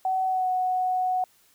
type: tone with pitch glide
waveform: sine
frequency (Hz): 754 to 738.5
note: F#5 to F#5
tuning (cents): +32 to -3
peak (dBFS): -22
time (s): 0.05-1.24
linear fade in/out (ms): 2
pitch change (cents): -35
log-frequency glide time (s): 0.26-0.48
effects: white hiss -61 dBFS RMS until 1.54 s